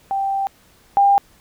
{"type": "tone pair in turn", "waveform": "sine", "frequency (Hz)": [784, 799.5], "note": ["G5", "G5"], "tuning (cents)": [0, 34], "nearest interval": "unison", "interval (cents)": 34, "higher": "second", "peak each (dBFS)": [-18, -10], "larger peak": "second", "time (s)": [[0.11, 0.47], [0.97, 1.18]], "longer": "first", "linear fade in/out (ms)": 0, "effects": ["pink hiss -53 dBFS RMS until 1.4 s"]}